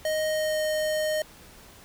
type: tone with pitch glide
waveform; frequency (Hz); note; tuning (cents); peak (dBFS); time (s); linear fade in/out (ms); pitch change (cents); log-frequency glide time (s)
square; 622.3 to 617.6; D#5 to D#5; 0 to -13; -25; 0.05-1.22; 2; -13; 0.27-0.63
effects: pink hiss -50 dBFS RMS until 1.84 s